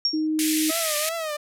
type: tone with exponential decay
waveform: sine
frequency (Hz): 5540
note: F8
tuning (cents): -15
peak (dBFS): -16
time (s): 0.05-0.27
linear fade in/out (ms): 1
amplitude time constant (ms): 46
type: tone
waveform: sine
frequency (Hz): 311.5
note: D#4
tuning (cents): +2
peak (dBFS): -21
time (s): 0.13-0.71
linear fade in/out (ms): 10
type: band-pass noise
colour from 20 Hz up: white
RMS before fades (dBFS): -27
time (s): 0.39-1.09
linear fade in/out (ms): 0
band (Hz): 1800 to 13000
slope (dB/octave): 48
type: tone with vibrato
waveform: sawtooth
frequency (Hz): 631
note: D#5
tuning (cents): +24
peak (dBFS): -23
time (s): 0.69-1.37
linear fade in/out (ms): 10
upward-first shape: triangle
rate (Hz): 2.7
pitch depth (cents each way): 120
effects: none